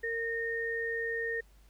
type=tone pair together; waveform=sine; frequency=460 / 1840 Hz; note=A#4 / A#6; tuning=-23 / -23 cents; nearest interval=2 octaves; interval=2400 cents; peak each=-35 / -33 dBFS; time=0.03-1.41 s; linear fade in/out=10 ms; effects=added 50 Hz sine -57 dBFS peak until 1.69 s + pink hiss -67 dBFS RMS until 1.69 s